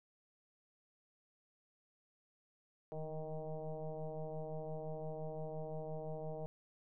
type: tone with frequency modulation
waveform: sine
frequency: 311.1 Hz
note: D#4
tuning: in tune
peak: -40 dBFS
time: 2.92-6.46 s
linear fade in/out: 0 ms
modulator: 157 Hz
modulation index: 2.6
effects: none